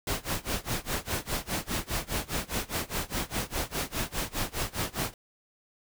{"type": "noise with tremolo", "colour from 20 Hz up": "pink", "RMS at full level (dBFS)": -29, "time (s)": [0.07, 5.14], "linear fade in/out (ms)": 2, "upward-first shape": "sine", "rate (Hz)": 4.9, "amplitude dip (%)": 95, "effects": []}